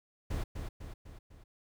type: noise with echo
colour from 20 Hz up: brown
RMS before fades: -34 dBFS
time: 0.3-0.44 s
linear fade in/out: 10 ms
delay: 250 ms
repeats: 4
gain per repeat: -5 dB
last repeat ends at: 1.44 s
effects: none